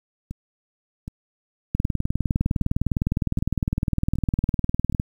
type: two click trains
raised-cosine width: 5 ms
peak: -9 / -19 dBFS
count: 65 / 7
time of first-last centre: 1.75-4.999 / 0.31-4.925 s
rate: 19.7 / 1.3 Hz
effects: 8-bit